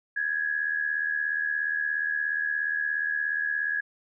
sine tone with amplitude modulation, 1673 Hz, G#6, 12 cents sharp, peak -22 dBFS, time 0.16-3.81 s, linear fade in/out 10 ms, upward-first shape sine, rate 77 Hz, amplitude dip 70%, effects none

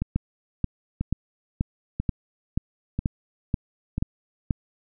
two click trains, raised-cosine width 5 ms, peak -13 / -10 dBFS, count 5 / 10, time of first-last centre 0.02-3.98 / 0.16-4.508 s, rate 1.01 / 2.07 Hz, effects none

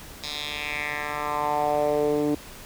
10% pulse tone with band-pass filter sweep, 148.2 Hz, D3, 16 cents sharp, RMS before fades -26 dBFS, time 0.23-2.35 s, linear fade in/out 5 ms, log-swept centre 4500 to 310 Hz, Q 3, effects pink hiss -43 dBFS RMS until 2.65 s

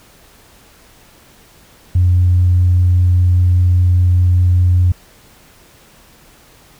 sine tone, 89.5 Hz, F2, 43 cents sharp, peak -7 dBFS, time 1.95-4.92 s, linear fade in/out 5 ms, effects tanh soft clip ceiling -4 dBFS + pink hiss -46 dBFS RMS until 6.79 s

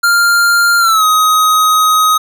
square tone with pitch glide, 1396.9 to 1259 Hz, F6 to D#6, 0 to +20 cents, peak -8 dBFS, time 0.03-2.18 s, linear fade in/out 10 ms, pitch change -180 cents, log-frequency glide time 0.79-1.04 s, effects none

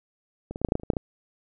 clicks, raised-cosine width 2 ms, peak -21 / -20 / -20 / -6 / -23 / -7 / -10 / -30 / -24 / -6 / -23 / -13 dBFS, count 12, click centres 0.51 / 0.559 / 0.616 / 0.648 / 0.687 / 0.721 / 0.754 / 0.798 / 0.834 / 0.902 / 0.935 / 0.968 s, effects none

